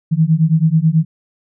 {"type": "beating tone pair", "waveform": "sine", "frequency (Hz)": [155.56, 164.76], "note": ["D#3", "E3"], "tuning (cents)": [0, -1], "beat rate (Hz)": 9.2, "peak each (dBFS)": -13, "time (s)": [0.11, 1.05], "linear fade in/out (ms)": 20, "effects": []}